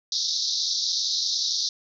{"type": "band-pass noise", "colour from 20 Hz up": "pink", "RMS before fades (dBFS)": -26, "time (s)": [0.12, 1.69], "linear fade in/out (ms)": 2, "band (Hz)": [3700, 6000], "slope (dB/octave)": 96, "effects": []}